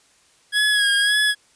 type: tone with vibrato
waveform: 25% pulse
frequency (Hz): 1661.2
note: G#6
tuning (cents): 0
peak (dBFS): -12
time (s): 0.52-1.35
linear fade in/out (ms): 50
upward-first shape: sine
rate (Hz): 1.8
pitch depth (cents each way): 42
effects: white hiss -57 dBFS RMS until 1.55 s + resampled to 22050 Hz